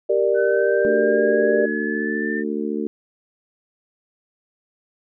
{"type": "chord", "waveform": "sine", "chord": "G minor", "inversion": "none", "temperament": "equal with one note detuned", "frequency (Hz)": [392, 466.2, 592.8], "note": ["G4", "Bb4", "D5"], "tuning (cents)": [0, 0, 16], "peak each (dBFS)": -20, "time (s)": [0.09, 1.66], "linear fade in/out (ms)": 10}
{"type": "linear sweep", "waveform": "sine", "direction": "up", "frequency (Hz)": [1502, 1800], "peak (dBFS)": -26, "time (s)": [0.34, 2.44], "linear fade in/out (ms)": 50}
{"type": "harmonic tone", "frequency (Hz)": 74.4, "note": "D2", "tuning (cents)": 23, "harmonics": [3, 4, 5, 6], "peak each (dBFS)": [-26, -27, -28, -29], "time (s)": [0.85, 2.87], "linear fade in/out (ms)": 0}
{"effects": []}